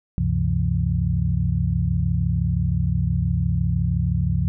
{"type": "tone cluster", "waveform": "sine", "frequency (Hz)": [70.2, 96.1, 129.6, 168.9], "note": ["C#2", "G2", "C3", "E3"], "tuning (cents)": [22, -34, -16, 42], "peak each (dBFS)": -24, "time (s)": [0.18, 4.48], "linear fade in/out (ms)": 0, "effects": []}